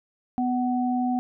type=tone pair together; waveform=sine; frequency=248.9 / 748 Hz; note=B3 / F#5; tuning=+14 / +19 cents; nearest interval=octave + perfect fifth; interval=1905 cents; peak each=-23 / -27 dBFS; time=0.38-1.19 s; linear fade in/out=0 ms; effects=none